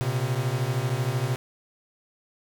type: beating tone pair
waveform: 45% pulse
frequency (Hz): 119.8 / 132.8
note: A#2 / C3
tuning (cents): +48 / +26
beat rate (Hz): 13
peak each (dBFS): -27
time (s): 0.01-1.36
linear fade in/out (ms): 0
effects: none